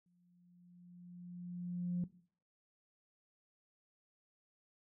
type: tone with exponential growth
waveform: sine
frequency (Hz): 176.7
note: F3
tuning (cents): +21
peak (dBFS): -31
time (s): 0.06-2.04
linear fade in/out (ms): 2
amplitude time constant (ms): 430
effects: noise-tail reverb RT60 0.5 s tail -18 dB re dry + tanh soft clip ceiling -29 dBFS